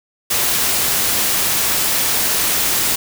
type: noise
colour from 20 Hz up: white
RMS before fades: -17 dBFS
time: 0.3-2.96 s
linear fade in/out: 10 ms
effects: none